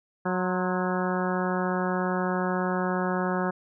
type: harmonic tone with a mistuned harmonic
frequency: 183.3 Hz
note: F#3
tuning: 16 cents flat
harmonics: 1 / 2 / 3 / 4 / 5 / 6 / 7 / 8 / 9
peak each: -28 / -31 / -33 / -34 / -35 / -36 / -36 / -37 / -38 dBFS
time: 0.25-3.51 s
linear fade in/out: 10 ms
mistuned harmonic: 6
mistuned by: -55 cents
effects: none